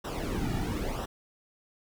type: noise with flanger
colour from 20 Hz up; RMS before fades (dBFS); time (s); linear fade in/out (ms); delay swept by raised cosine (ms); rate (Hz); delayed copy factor
brown; -32; 0.04-1.06; 10; 0.44 to 1.94; 1; -0.75
effects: none